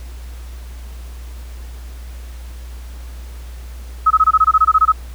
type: tone bursts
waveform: sine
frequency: 1279 Hz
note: D#6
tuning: 47 cents sharp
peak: -7 dBFS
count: 13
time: 4.06-4.922 s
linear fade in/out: 10 ms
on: 46 ms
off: 22 ms
effects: added 60 Hz sine -29 dBFS peak until 5.14 s + pink hiss -44 dBFS RMS until 5.14 s